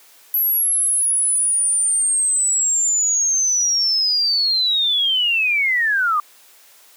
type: linear sweep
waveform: sine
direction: down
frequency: 11760 to 1170 Hz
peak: -15 dBFS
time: 0.34-6.2 s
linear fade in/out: 2 ms
effects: white hiss -49 dBFS RMS until 6.96 s + high-pass 400 Hz 12 dB/octave